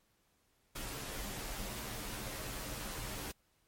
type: noise with comb filter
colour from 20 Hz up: pink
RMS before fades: -42 dBFS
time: 0.75-3.32 s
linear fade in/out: 10 ms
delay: 12 ms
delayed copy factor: -0.65
effects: pink hiss -74 dBFS RMS until 3.67 s + MP3 64 kbps